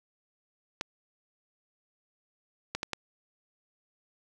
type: clicks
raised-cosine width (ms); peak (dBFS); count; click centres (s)
0.2; -14; 4; 0.811 / 2.75 / 2.831 / 2.933
effects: none